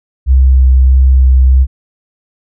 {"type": "tone with vibrato", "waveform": "sine", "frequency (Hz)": 65, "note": "C2", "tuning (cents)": -11, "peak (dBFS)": -3, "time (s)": [0.26, 1.67], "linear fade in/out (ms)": 50, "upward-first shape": "sine", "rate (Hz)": 1.6, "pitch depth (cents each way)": 13, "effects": []}